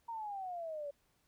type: exponential sweep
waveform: sine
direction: down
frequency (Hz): 940 to 562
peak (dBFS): -39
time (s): 0.08-0.91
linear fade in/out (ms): 10
effects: pink hiss -75 dBFS RMS until 1.27 s